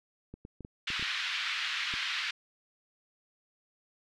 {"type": "clicks", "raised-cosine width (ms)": 3, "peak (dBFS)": -31, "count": 8, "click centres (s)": [0.34, 0.451, 0.607, 0.649, 0.903, 0.996, 1.026, 1.939]}
{"type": "band-pass noise", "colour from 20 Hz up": "white", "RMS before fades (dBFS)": -34, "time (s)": [0.87, 2.31], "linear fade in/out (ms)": 5, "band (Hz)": [1400, 3700], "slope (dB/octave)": 24}
{"effects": []}